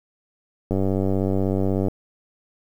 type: click train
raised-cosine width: 2 ms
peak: -10 dBFS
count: 114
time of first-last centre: 0.71-1.883 s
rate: 96.3 Hz
effects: 8-bit